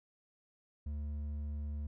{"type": "tone with hard clipping", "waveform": "sine", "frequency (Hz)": 73.8, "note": "D2", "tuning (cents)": 9, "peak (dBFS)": -38, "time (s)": [0.86, 1.87], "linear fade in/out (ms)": 5, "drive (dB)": 5, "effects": []}